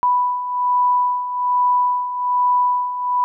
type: beating tone pair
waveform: sine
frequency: 987.8 / 989 Hz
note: B5 / B5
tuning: 0 / +2 cents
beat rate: 1.2 Hz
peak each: -22 / -16 dBFS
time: 0.03-3.24 s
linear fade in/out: 0 ms
effects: none